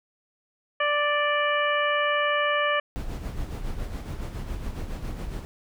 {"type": "harmonic tone", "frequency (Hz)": 587.3, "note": "D5", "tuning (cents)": 0, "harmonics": [1, 2, 3, 4, 5], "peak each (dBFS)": [-26, -26, -27, -31, -32], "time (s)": [0.8, 2.8], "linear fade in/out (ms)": 5}
{"type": "noise with tremolo", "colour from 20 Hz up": "brown", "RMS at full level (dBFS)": -30, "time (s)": [2.96, 5.45], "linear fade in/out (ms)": 0, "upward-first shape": "sine", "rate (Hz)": 7.2, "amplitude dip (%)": 50}
{"effects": []}